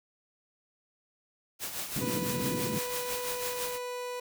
white noise with tremolo, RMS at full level -34 dBFS, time 1.59-3.79 s, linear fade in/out 50 ms, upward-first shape triangle, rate 6 Hz, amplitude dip 65%
pink band-pass noise, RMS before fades -34 dBFS, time 1.96-2.79 s, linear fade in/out 5 ms, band 130 to 340 Hz, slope 24 dB/octave
30% pulse tone, 493.5 Hz, B4, 1 cent flat, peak -32 dBFS, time 2.01-4.2 s, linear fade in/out 5 ms
effects none

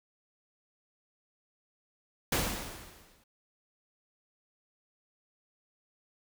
pink noise with exponential decay, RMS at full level -27 dBFS, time 2.32-3.24 s, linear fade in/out 5 ms, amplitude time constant 200 ms, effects none

